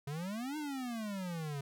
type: exponential two-way sweep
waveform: square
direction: up then down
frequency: 136.9 to 310.6 to 136.9 Hz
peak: -38 dBFS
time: 0.07-1.61 s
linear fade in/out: 5 ms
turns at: 0.57 s
effects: none